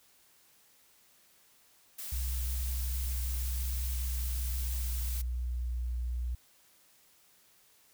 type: noise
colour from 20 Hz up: blue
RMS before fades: -41 dBFS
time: 1.98-5.22 s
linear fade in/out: 10 ms
type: tone with pitch glide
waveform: sine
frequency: 62.9 to 60.55 Hz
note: B1 to B1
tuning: +32 to -34 cents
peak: -31 dBFS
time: 2.12-6.35 s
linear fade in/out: 5 ms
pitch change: -66 cents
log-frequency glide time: 3.39-5.85 s
effects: white hiss -64 dBFS RMS until 7.93 s